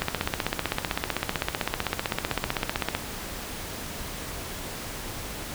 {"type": "click train", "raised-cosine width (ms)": 0.3, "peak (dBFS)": -8, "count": 47, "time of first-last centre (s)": [0.02, 2.95], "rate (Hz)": 15.7, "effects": ["pink hiss -36 dBFS RMS until 5.54 s"]}